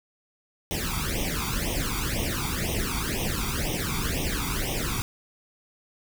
pink noise with flanger, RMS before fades -28 dBFS, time 0.71-5.02 s, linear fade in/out 0 ms, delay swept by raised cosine 0.33 to 0.87 ms, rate 2 Hz, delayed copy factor +1, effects none

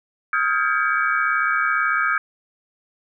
sine tone cluster, 1263 / 1397 / 1603 / 1681 / 2269 Hz, D#6 / F6 / G6 / G#6 / C#7, +26 / 0 / +38 / +20 / +40 cents, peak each -22 / -24 / -22 / -29 / -28 dBFS, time 0.33-2.18 s, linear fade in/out 2 ms, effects none

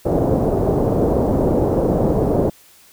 white low-pass noise, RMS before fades -17 dBFS, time 0.05-2.5 s, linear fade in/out 10 ms, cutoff 590 Hz, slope 24 dB/octave, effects white hiss -49 dBFS RMS until 2.92 s

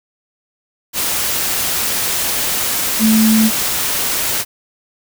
sine tone in noise, 220 Hz, A3, in tune, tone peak -9 dBFS, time 2.99-3.51 s, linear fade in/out 50 ms, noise white, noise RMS -18 dBFS, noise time 0.93-4.45 s, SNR +6 dB, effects none

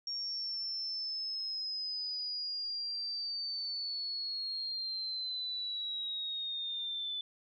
sine linear sweep, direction down, 5550 to 3490 Hz, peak -35 dBFS, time 0.07-7.21 s, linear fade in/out 2 ms, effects none

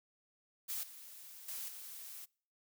blue noise with level steps, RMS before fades -40 / -53 / -43 / -49 dBFS, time 0.68-2.26 s, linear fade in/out 20 ms, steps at 0.83 / 1.48 / 1.68 s, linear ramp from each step 5 ms, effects noise-tail reverb RT60 0.5 s tail -26 dB re dry

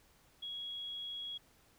sine tone, 3322 Hz, G#7, in tune, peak -40 dBFS, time 0.42-1.38 s, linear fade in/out 10 ms, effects pink hiss -67 dBFS RMS until 1.78 s

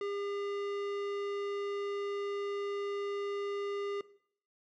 sine tone with tanh clipping, 403.4 Hz, G4, 50 cents sharp, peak -36 dBFS, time 0.01-4.01 s, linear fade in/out 2 ms, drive 17 dB, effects noise-tail reverb RT60 0.6 s tail -18 dB re dry

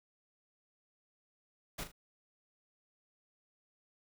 pink noise with echo, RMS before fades -40 dBFS, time 1.78-1.84 s, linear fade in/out 10 ms, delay 39 ms, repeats 2, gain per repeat -9 dB, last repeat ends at 1.918 s, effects none

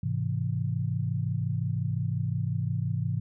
sine chord, Ab augmented, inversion none, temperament equal with one note detuned, 105.09 / 130.81 / 164.81 Hz, Ab2 / C3 / E3, +21 / 0 / 0 cents, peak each -30 / -30 / -32 dBFS, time 0.03-3.2 s, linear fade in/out 5 ms, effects none

